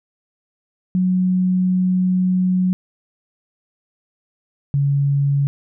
sine tone pair in turn, 183.8 / 140.73 Hz, F#3 / C#3, -11 / +27 cents, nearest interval perfect fourth, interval 462 cents, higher first, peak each -14 dBFS, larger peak neither, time 0.95-2.73 / 4.74-5.47 s, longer first, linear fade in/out 0 ms, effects none

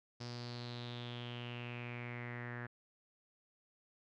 sawtooth tone with low-pass filter sweep, 120.7 Hz, B2, 39 cents flat, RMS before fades -45 dBFS, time 0.2-2.67 s, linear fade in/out 10 ms, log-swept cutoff 5100 to 1700 Hz, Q 6.4, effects none

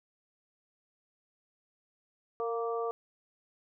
harmonic tone with a mistuned harmonic, 233.1 Hz, A#3, in tune, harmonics 2 / 3 / 4 / 5, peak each -32 / -38 / -46 / -38 dBFS, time 2.4-2.91 s, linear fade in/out 0 ms, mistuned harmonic 2, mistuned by -21 cents, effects none

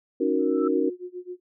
sine chord, D# minor seventh, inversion third, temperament equal with one note detuned, 277.2 / 311.1 / 368.5 / 466.2 Hz, C#4 / D#4 / F#4 / A#4, 0 / 0 / -7 / 0 cents, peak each -26 dBFS, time 0.2-0.9 s, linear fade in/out 10 ms
sine tone with exponential growth, 1321 Hz, E6, 3 cents sharp, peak -28 dBFS, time 0.39-0.68 s, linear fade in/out 5 ms, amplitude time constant 62 ms
sine tone with tremolo, 360 Hz, F#4, 47 cents flat, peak -31 dBFS, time 0.62-1.4 s, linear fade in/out 50 ms, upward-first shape sine, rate 7.6 Hz, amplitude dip 95%
effects none

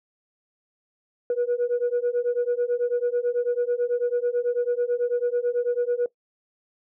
sine beating tone pair, 480 / 489.1 Hz, B4 / B4, -49 / -17 cents, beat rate 9.1 Hz, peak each -23 dBFS, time 1.3-6.06 s, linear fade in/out 2 ms, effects noise-tail reverb RT60 0.1 s tail -19 dB re dry + tanh soft clip ceiling -17 dBFS

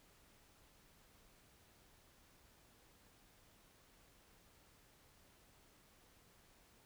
silence, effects pink hiss -68 dBFS RMS until 6.85 s

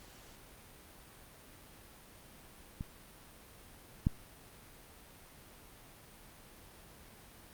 clicks, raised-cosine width 5 ms, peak -26 / -15 dBFS, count 2, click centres 2.809 / 4.069 s, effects pink hiss -56 dBFS RMS until 7.53 s + Opus 48 kbps

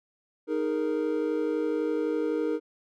triangle chord, D# suspended fourth, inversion none, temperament just, 311.1 / 414.8 / 466.7 Hz, D#4 / G#4 / A#4, 0 / -2 / +2 cents, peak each -27 / -30 / -27 dBFS, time 0.47-2.6 s, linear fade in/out 50 ms, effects none

